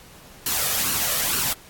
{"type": "noise with flanger", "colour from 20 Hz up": "white", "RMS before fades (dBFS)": -23, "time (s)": [0.46, 1.53], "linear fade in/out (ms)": 2, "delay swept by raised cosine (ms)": [0.69, 1.69], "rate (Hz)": 2.2, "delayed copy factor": 0.55, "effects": ["pink hiss -47 dBFS RMS until 1.69 s", "AAC 64 kbps"]}